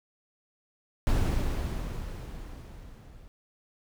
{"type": "noise with level ramp", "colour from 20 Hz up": "brown", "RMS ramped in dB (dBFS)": [-24, -51], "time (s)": [1.07, 3.28], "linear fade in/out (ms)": 0, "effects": []}